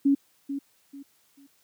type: tone with echo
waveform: sine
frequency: 278.3 Hz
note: C#4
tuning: 7 cents sharp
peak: -17 dBFS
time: 0.05-0.15 s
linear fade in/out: 10 ms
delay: 440 ms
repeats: 3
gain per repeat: -11 dB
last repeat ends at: 1.47 s
effects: white hiss -65 dBFS RMS until 1.63 s + high-pass 80 Hz 12 dB/octave